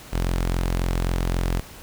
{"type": "tone", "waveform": "sawtooth", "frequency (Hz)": 43.72, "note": "F1", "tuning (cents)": 3, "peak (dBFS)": -17, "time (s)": [0.12, 1.61], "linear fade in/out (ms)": 20, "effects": ["pink hiss -43 dBFS RMS until 1.82 s"]}